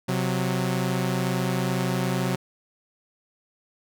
sawtooth tone pair together, 129.9 / 183.71 Hz, C3 / F#3, -12 / -12 cents, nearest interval tritone, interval 600 cents, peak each -22 dBFS, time 0.08-2.36 s, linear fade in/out 10 ms, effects none

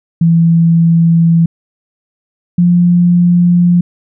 sine tone pair in turn, 166.6 / 175.18 Hz, E3 / F3, +19 / +6 cents, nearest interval minor second, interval 87 cents, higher second, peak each -5 dBFS, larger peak neither, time 0.21-1.46 / 2.58-3.81 s, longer first, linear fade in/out 5 ms, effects none

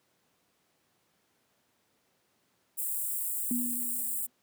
white high-pass noise, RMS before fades -33 dBFS, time 2.77-4.27 s, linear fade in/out 20 ms, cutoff 7600 Hz, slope 96 dB/octave
sine tone with exponential decay, 242.7 Hz, B3, 30 cents flat, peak -26 dBFS, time 3.51-4.3 s, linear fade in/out 0 ms, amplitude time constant 170 ms
effects pink hiss -72 dBFS RMS until 4.42 s + high-pass 150 Hz 12 dB/octave

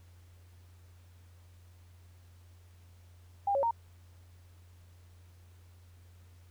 sine tone with pitch steps, 802 / 554 / 927 Hz, G5 / C#5 / A#5, +39 / -1 / -10 cents, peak -26 dBFS, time 3.47-3.71 s, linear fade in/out 5 ms, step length 80 ms, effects added 88 Hz sine -54 dBFS peak until 6.5 s + pink hiss -67 dBFS RMS until 6.5 s

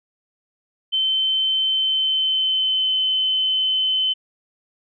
sine tone with pitch glide, 3082 to 3054 Hz, G7 to G7, -30 to -46 cents, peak -17 dBFS, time 0.92-4.14 s, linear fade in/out 20 ms, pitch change -16 cents, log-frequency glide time 1.69-2.95 s, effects none

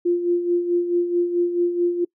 sine tone with tremolo, 349.2 Hz, F4, in tune, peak -15 dBFS, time 0.05-2.05 s, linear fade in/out 10 ms, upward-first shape sine, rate 4.6 Hz, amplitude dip 60%, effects noise-tail reverb RT60 0.1 s tail -25 dB re dry

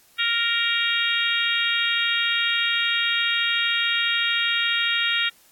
harmonic tone, 466.2 Hz, A#4, in tune, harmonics 3 / 4 / 5 / 6 / 7 / 8, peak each -27 / -27 / -27 / -27 / -27 / -27 dBFS, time 0.18-5.3 s, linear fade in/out 20 ms, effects white hiss -56 dBFS RMS until 5.51 s + AAC 64 kbps

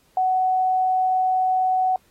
sine tone, 746 Hz, F#5, 14 cents sharp, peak -17 dBFS, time 0.17-1.96 s, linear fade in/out 2 ms, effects pink hiss -61 dBFS RMS until 2.1 s + AAC 48 kbps

